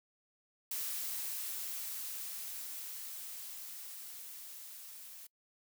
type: noise with level ramp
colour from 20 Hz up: blue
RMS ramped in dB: -38 to -51 dBFS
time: 0.71-5.27 s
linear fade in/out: 5 ms
effects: noise-tail reverb RT60 0.1 s tail -25 dB re dry